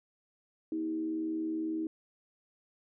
sine tone with frequency modulation, 319.1 Hz, D#4, 44 cents sharp, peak -31 dBFS, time 0.72-1.87 s, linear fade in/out 2 ms, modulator 78.2 Hz, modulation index 0.44, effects none

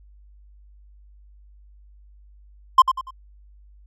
triangle tone with echo, 1046.5 Hz, C6, in tune, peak -5 dBFS, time 2.78-2.82 s, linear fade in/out 5 ms, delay 96 ms, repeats 3, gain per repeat -9 dB, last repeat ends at 3.108 s, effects added 50 Hz sine -47 dBFS peak until 3.86 s

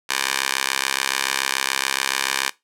10% pulse tone with high-pass filter, 67 Hz, C2, 42 cents sharp, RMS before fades -23 dBFS, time 0.09-2.5 s, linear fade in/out 10 ms, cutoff 1600 Hz, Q 0.7, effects noise-tail reverb RT60 0.2 s tail -20 dB re dry + low-pass 12000 Hz 12 dB/octave

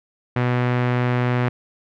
sawtooth tone with low-pass filter, 123.47 Hz, B2, in tune, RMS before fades -20 dBFS, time 0.36-1.49 s, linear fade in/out 5 ms, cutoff 2100 Hz, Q 1.4, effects none

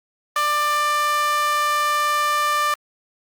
sawtooth tone with high-pass filter, 593 Hz, D5, 17 cents sharp, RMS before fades -20 dBFS, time 0.36-2.74 s, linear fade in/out 2 ms, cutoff 1200 Hz, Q 2.8, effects Opus 32 kbps

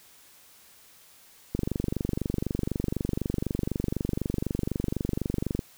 click train, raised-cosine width 3 ms, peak -14 dBFS, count 98, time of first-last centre 1.55-5.592 s, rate 24 Hz, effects white hiss -55 dBFS RMS until 5.77 s

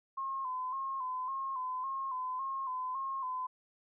sine tone with vibrato, 1046.5 Hz, C6, in tune, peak -34 dBFS, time 0.17-3.47 s, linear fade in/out 10 ms, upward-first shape square, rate 1.8 Hz, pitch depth 49 cents each way, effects none

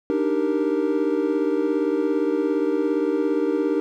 triangle chord, Eb major seventh, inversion third, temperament equal, 293.7 / 311.1 / 392 / 466.2 Hz, D4 / Eb4 / G4 / Bb4, 0 / 0 / 0 / 0 cents, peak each -23 dBFS, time 0.1-3.8 s, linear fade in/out 0 ms, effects none

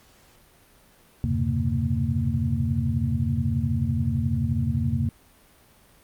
sine tone cluster, 83.2 / 99.4 / 126.5 / 138.1 / 229.9 Hz, E2 / G2 / B2 / C#3 / A#3, +17 / +25 / +42 / -6 / -24 cents, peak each -28 dBFS, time 1.24-5.09 s, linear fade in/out 0 ms, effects pink hiss -56 dBFS RMS until 6.03 s + Opus 48 kbps

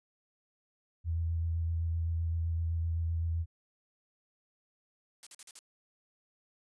sine tone with vibrato, 82.9 Hz, E2, 10 cents sharp, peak -29 dBFS, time 1.04-3.46 s, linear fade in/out 50 ms, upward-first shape square, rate 7.8 Hz, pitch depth 14 cents each way
blue noise bursts, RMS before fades -45 dBFS, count 5, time 5.23-5.59 s, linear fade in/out 0 ms, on 36 ms, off 45 ms
effects resampled to 22050 Hz

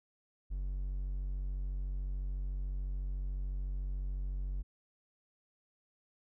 triangle tone, 46.93 Hz, F#1, 25 cents sharp, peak -32 dBFS, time 0.5-4.63 s, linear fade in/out 20 ms, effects none

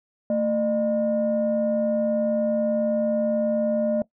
sine tone pair together, 224.5 / 606 Hz, A3 / D#5, +35 / -46 cents, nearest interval octave + perfect fourth, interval 1719 cents, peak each -23 / -21 dBFS, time 0.3-4.02 s, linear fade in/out 2 ms, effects noise-tail reverb RT60 0.1 s tail -19 dB re dry + tanh soft clip ceiling -14 dBFS

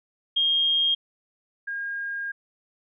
sine tone pair in turn, 3232 / 1619.9 Hz, G#7 / G#6, -48 / -44 cents, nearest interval octave, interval 1196 cents, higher first, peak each -19 / -28 dBFS, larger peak first, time 0.36-0.95 / 1.67-2.32 s, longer second, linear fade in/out 10 ms, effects none

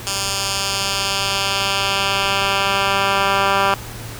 10% pulse tone with band-pass filter sweep, 196.6 Hz, G3, 5 cents sharp, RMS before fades -19 dBFS, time 0.07-3.74 s, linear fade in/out 0 ms, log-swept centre 6400 to 1600 Hz, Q 1, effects added 113 Hz sine -34 dBFS peak until 4.19 s + pink hiss -34 dBFS RMS until 4.19 s

